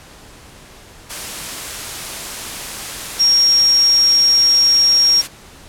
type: tone in noise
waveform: sine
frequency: 5580 Hz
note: F8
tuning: 2 cents flat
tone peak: -9 dBFS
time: 3.19-5.22 s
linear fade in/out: 20 ms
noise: white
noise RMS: -27 dBFS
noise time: 1.09-5.28 s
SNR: +15 dB
effects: pink hiss -41 dBFS RMS until 5.68 s + low-pass 11000 Hz 12 dB/octave